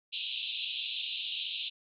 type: band-pass noise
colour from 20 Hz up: white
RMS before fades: -37 dBFS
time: 0.12-1.7 s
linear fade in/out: 20 ms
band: 2600 to 3900 Hz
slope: 96 dB/octave
effects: none